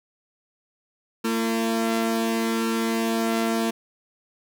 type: tone pair together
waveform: sawtooth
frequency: 226.9 / 340 Hz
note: A#3 / F4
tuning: -47 / -46 cents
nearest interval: perfect fifth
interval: 701 cents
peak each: -19 / -24 dBFS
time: 1.24-3.71 s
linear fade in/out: 10 ms
effects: none